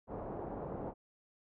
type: low-pass noise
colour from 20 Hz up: white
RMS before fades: -42 dBFS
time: 0.07-0.94 s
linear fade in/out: 50 ms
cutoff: 790 Hz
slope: 24 dB/octave
effects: none